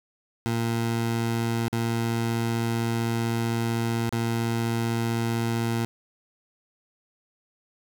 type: tone with dropouts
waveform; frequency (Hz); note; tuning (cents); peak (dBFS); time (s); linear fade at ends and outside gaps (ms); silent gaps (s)
20% pulse; 115.7; A#2; -13; -19; 0.46-5.85; 0; 1.682-1.728 / 4.092-4.126
effects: none